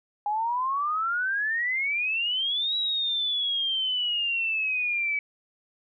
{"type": "exponential two-way sweep", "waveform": "sine", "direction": "up then down", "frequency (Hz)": [817, 3898, 2279], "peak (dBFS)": -24, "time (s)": [0.26, 5.19], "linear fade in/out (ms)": 2, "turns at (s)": 2.76, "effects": []}